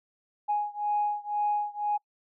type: beating tone pair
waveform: sine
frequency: 830.6 / 832.6 Hz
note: G#5 / G#5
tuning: 0 / +4 cents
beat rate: 2 Hz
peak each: -28 / -29 dBFS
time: 0.48-1.98 s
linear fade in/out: 20 ms
effects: noise-tail reverb RT60 0.1 s tail -25 dB re dry + tanh soft clip ceiling -18 dBFS